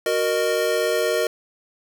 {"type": "chord", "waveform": "square", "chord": "D# minor", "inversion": "first", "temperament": "equal with one note detuned", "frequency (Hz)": [370, 466.2, 613.7], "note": ["F#4", "A#4", "D#5"], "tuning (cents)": [0, 0, -24], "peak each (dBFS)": [-27, -23, -24], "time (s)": [0.06, 1.27], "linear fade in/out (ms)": 2, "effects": []}